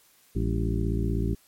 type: harmonic tone with a mistuned harmonic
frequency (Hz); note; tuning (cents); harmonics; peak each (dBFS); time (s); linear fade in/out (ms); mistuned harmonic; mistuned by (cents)
56.1; A1; +34; 1 / 2 / 3 / 4 / 5 / 6 / 7; -27 / -29 / -33 / -33 / -35 / -35 / -36; 0.35-1.35; 10; 4; -140
effects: white hiss -60 dBFS RMS until 1.47 s + MP3 64 kbps